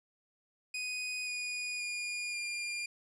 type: tone with pitch steps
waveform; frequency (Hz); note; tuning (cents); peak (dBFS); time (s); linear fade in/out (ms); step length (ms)
sawtooth; 2489 / 2460 / 2432 / 2404; D#7 / D#7 / D#7 / D7; 0 / -20 / -40 / +40; -32; 0.74-2.86; 5; 530
effects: resampled to 22050 Hz